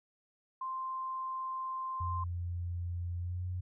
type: tone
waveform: sine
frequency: 1046 Hz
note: C6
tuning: 1 cent flat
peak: -35 dBFS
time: 0.61-2.24 s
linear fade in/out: 5 ms
type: tone with pitch glide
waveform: sine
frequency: 87.31 to 90.39 Hz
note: F2 to F#2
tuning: 0 to -40 cents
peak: -34 dBFS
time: 2-3.61 s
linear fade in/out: 10 ms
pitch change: +60 cents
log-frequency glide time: 3.18-3.43 s
effects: none